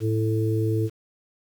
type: harmonic tone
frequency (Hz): 110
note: A2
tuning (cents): 0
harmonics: 1 / 3 / 4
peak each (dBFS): -22 / -27 / -28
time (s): 0-0.9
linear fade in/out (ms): 50
effects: 8-bit